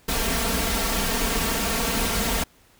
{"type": "noise with comb filter", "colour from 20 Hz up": "pink", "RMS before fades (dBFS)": -24, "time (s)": [0.08, 2.44], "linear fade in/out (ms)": 10, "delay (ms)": 4.4, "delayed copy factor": 0.9, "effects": ["pink hiss -57 dBFS RMS until 2.79 s"]}